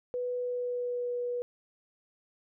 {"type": "tone with pitch glide", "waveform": "sine", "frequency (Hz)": [493.9, 487.1], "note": ["B4", "B4"], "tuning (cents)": [0, -24], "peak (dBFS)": -30, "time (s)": [0.14, 1.42], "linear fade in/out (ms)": 0, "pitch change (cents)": -24, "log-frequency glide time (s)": [0.36, 1.13], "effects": []}